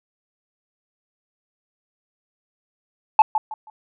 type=tone with echo; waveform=sine; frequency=867 Hz; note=A5; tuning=26 cents flat; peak=-4 dBFS; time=3.19-3.22 s; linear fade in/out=2 ms; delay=160 ms; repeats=3; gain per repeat=-12 dB; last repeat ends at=3.7 s; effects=tanh soft clip ceiling -5 dBFS